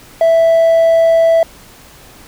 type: tone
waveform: triangle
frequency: 659.3 Hz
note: E5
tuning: in tune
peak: -4 dBFS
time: 0.21-1.43 s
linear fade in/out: 2 ms
effects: tanh soft clip ceiling -1 dBFS + pink hiss -40 dBFS RMS until 2.27 s